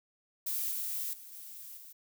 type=noise with level steps; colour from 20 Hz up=violet; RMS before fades=-34 / -36 / -50 / -47 / -51 dBFS; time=0.46-1.93 s; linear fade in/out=10 ms; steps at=0.71 / 1.13 / 1.32 / 1.77 s; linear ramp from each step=5 ms; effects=none